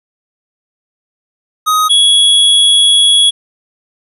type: tone pair in turn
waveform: square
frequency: 1255 / 3350 Hz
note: D#6 / G#7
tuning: +15 / +14 cents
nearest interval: octave + perfect fourth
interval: 1699 cents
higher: second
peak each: -9 / -6 dBFS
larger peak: second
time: 1.66-1.89 / 1.89-3.31 s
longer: second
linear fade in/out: 20 ms
effects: resampled to 32000 Hz + 8-bit